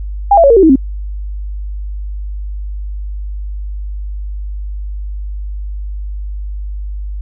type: tone with pitch steps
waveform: sine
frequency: 806 / 670 / 556.9 / 462.9 / 384.8 / 319.9 / 265.9 Hz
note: G5 / E5 / C#5 / A#4 / G4 / D#4 / C4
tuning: +48 / +28 / +8 / -12 / -32 / +48 / +28 cents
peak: -3 dBFS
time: 0.31-0.758 s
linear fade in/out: 5 ms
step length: 64 ms
effects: added 50 Hz sine -19 dBFS peak until 7.21 s